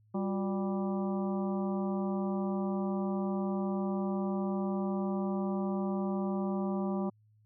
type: harmonic tone with a mistuned harmonic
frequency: 196 Hz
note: G3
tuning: in tune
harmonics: 1 / 2 / 3 / 4 / 5 / 6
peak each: -31 / -37 / -41 / -43 / -45 / -47 dBFS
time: 0.14-7.1 s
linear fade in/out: 10 ms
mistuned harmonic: 2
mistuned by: -140 cents
effects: added 107 Hz sine -62 dBFS peak until 7.45 s